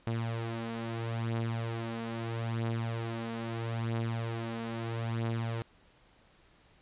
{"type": "beating tone pair", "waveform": "sawtooth", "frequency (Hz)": [114.3, 115.07], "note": ["A#2", "A#2"], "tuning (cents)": [-34, -22], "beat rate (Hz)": 0.77, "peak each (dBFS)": [-34, -30], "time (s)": [0.07, 5.62], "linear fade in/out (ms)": 0, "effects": ["pink hiss -63 dBFS RMS until 6.81 s", "resampled to 8000 Hz"]}